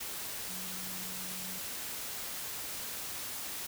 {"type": "tone in noise", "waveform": "sine", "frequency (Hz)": 185, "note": "F#3", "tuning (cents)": 0, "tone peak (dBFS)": -48, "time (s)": [0.48, 1.59], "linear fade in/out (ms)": 10, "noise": "white", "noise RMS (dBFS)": -40, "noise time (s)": [0, 3.67], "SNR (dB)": -11, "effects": []}